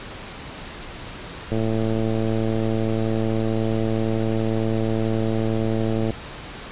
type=click train; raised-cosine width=2 ms; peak=-11 dBFS; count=510; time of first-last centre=1.52-6.106 s; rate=111 Hz; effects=pink hiss -36 dBFS RMS until 6.71 s + resampled to 8000 Hz